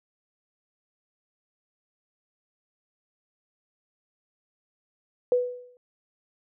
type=tone with exponential decay; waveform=sine; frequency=493.9 Hz; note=B4; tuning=in tune; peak=-16 dBFS; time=5.32-5.77 s; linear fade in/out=1 ms; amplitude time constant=96 ms; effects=none